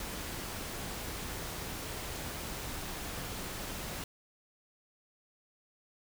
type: noise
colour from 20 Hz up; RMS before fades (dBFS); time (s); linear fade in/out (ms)
pink; -40; 0-4.04; 2
effects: none